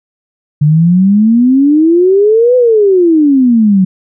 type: exponential two-way sweep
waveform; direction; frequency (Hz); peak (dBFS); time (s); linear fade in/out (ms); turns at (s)
sine; up then down; 145 to 508 to 182.7; -4; 0.61-3.85; 10; 2.56
effects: none